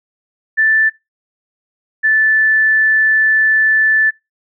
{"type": "tone pair in turn", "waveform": "sine", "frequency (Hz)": [1762, 1753], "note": ["A6", "A6"], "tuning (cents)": [2, -7], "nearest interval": "unison", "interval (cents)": 9, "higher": "first", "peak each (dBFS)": -9, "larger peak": "neither", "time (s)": [[0.57, 0.9], [2.03, 4.11]], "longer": "second", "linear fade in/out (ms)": 20, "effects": ["noise-tail reverb RT60 0.2 s tail -20 dB re dry"]}